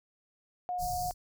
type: tone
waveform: sine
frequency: 720 Hz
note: F#5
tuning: 47 cents flat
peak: -31 dBFS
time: 0.69-1.11 s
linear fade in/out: 0 ms
type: band-stop noise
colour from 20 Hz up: pink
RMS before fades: -39 dBFS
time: 0.78-1.14 s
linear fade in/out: 50 ms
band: 170 to 4400 Hz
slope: 96 dB/octave
effects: none